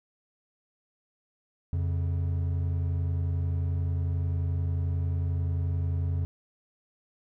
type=tone pair together; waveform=triangle; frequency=87.31 / 138.59 Hz; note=F2 / C#3; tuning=0 / 0 cents; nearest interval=minor sixth; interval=800 cents; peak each=-24 / -32 dBFS; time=1.73-6.25 s; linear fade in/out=0 ms; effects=none